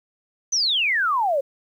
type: exponential sweep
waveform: sine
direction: down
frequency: 6240 to 523.3 Hz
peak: -18 dBFS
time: 0.52-1.41 s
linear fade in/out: 10 ms
effects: 9-bit